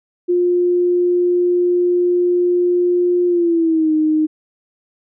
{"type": "tone with pitch glide", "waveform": "sine", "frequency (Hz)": [354.3, 310.2], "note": ["F4", "D#4"], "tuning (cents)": [25, -5], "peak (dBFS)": -12, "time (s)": [0.28, 4.27], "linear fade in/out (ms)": 20, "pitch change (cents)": -230, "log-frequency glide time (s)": [3.27, 3.93], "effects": []}